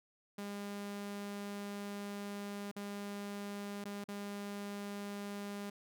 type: tone with dropouts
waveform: sawtooth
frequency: 202.6 Hz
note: G#3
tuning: 43 cents flat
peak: -37 dBFS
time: 0.38-5.7 s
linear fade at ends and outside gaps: 5 ms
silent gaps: 2.715-2.762 / 3.842-3.853 / 4.041-4.085 s
effects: none